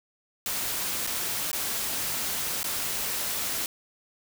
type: noise with dropouts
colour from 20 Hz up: white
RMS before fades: -30 dBFS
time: 0.46-3.66 s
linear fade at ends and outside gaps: 1 ms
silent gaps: 1.066-1.073 / 1.515-1.53 / 2.631-2.642 s
effects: none